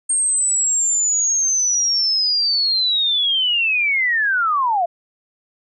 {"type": "linear sweep", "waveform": "sine", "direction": "down", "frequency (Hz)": [8590, 659.3], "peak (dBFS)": -15, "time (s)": [0.09, 4.86], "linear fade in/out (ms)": 10, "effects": []}